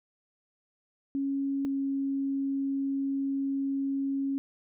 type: tone pair in turn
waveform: sine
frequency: 275.6 / 274.1 Hz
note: C#4 / C#4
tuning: -10 / -19 cents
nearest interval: unison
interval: 9 cents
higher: first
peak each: -27 / -27 dBFS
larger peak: neither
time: 1.15-1.65 / 1.65-4.38 s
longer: second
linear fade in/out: 0 ms
effects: none